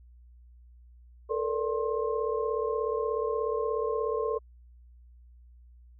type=tone cluster; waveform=sine; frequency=441.9 / 478.6 / 578 / 1062 Hz; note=A4 / A#4 / D5 / C6; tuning=+7 / +46 / -28 / +25 cents; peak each=-29 / -33 / -36 / -35 dBFS; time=1.29-4.39 s; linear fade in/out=20 ms; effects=added 60 Hz sine -51 dBFS peak until 5.99 s